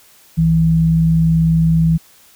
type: tone pair together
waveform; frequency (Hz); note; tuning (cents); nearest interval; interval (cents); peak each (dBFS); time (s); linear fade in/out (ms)
sine; 64.61 / 162.8; C2 / E3; -21 / -21; octave + major third; 1600; -21 / -10; 0.37-1.98; 20
effects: white hiss -48 dBFS RMS until 2.35 s